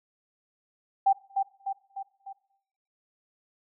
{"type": "tone with echo", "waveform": "sine", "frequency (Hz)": 784, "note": "G5", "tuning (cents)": 0, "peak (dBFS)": -17, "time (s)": [1.06, 1.13], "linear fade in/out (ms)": 10, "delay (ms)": 300, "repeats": 4, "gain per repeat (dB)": -5, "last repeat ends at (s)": 2.33, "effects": ["noise-tail reverb RT60 0.8 s tail -20 dB re dry"]}